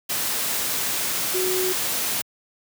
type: tone in noise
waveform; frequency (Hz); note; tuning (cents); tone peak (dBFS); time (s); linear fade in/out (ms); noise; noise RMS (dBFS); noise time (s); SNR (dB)
sine; 370; F#4; 0; -23; 1.34-1.73; 10; white; -25; 0.09-2.22; -1
effects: high-pass 100 Hz 12 dB/octave